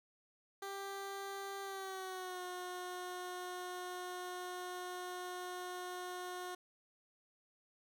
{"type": "tone with pitch glide", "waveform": "15% pulse", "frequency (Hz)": [393.9, 361.2], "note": ["G4", "F#4"], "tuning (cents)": [8, -42], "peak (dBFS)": -36, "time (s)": [0.62, 6.55], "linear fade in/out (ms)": 5, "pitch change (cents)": -150, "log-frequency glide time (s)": [1.62, 2.42], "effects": []}